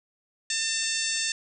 harmonic tone, 897 Hz, A5, 33 cents sharp, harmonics 2 / 3 / 4 / 5 / 6 / 7 / 8 / 9, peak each -34 / -34 / -34 / -34 / -34 / -34 / -34 / -34 dBFS, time 0.5-1.32 s, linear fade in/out 2 ms, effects none

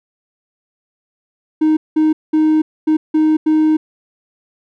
triangle tone bursts at uneven times, 311.1 Hz, D#4, in tune, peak -7 dBFS, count 6, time 1.61-1.77 / 1.96-2.13 / 2.33-2.62 / 2.87-2.97 / 3.14-3.37 / 3.46-3.77 s, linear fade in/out 10 ms, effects tanh soft clip ceiling -3 dBFS

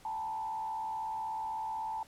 sine tone with frequency modulation, 880 Hz, A5, in tune, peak -34 dBFS, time 0.05-2.03 s, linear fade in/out 2 ms, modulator 76.1 Hz, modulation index 0.69, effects pink hiss -59 dBFS RMS until 2.07 s + low-pass 12000 Hz 12 dB/octave

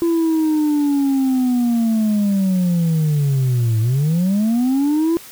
sine linear two-way sweep, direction down then up, 339.8 to 108.2 to 339.8 Hz, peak -11 dBFS, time 0.02-5.17 s, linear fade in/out 0 ms, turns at 3.8 s, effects tanh soft clip ceiling -13 dBFS + white hiss -39 dBFS RMS until 5.31 s

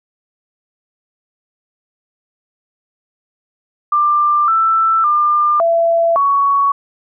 sine tone with pitch steps, 1188 / 1328 / 1198 / 671 / 1119 Hz, D6 / E6 / D6 / E5 / C#6, +20 / +12 / +34 / +31 / +16 cents, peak -10 dBFS, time 3.92-6.72 s, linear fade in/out 5 ms, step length 560 ms, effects none

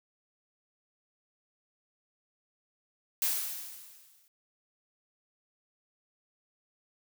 blue noise with exponential decay, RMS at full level -27 dBFS, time 3.22-4.28 s, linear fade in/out 1 ms, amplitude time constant 230 ms, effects none

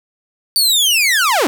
sawtooth linear sweep, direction down, 4615 to 238.1 Hz, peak -8 dBFS, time 0.56-1.47 s, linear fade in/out 0 ms, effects 8-bit

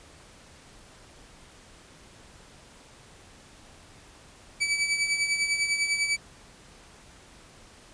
sawtooth tone with tremolo, 2298 Hz, D7, 38 cents flat, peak -18 dBFS, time 4.6-6.17 s, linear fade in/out 20 ms, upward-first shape triangle, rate 10 Hz, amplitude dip 65%, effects pink hiss -52 dBFS RMS until 7.93 s + resampled to 22050 Hz

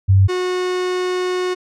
sine / 45% pulse tone pair in turn, 96.6 / 364.7 Hz, G2 / F#4, -25 / -25 cents, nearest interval octave + major seventh, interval 2300 cents, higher second, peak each -8 / -18 dBFS, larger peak first, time 0.08-0.28 / 0.28-1.55 s, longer second, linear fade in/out 20 ms, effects low-pass 6000 Hz 12 dB/octave

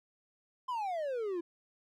triangle exponential sweep, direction down, 1046.5 to 330.9 Hz, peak -31 dBFS, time 0.68-1.41 s, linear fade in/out 10 ms, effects none

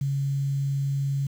sine tone with quantisation, 138.59 Hz, C#3, in tune, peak -23 dBFS, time 0.01-1.27 s, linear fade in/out 5 ms, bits 8, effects none

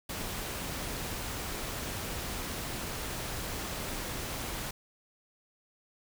pink noise, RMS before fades -37 dBFS, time 0.09-4.71 s, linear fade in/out 5 ms, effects none

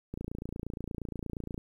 click train, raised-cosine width 3 ms, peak -24 dBFS, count 42, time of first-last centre 0.14-1.579 s, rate 28.5 Hz, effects 10-bit

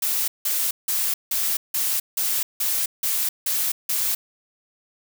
blue noise bursts, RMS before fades -23 dBFS, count 10, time 0.02-4.15 s, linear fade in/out 5 ms, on 260 ms, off 170 ms, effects none

